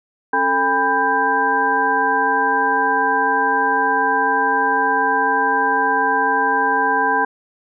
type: tone cluster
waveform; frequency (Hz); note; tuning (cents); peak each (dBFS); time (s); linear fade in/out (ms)
sine; 274 / 444 / 805 / 994 / 1578; C#4 / A4 / G5 / B5 / G6; -20 / +16 / +46 / +11 / +11; -27 / -24 / -20 / -19 / -19; 0.33-7.25; 5
effects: none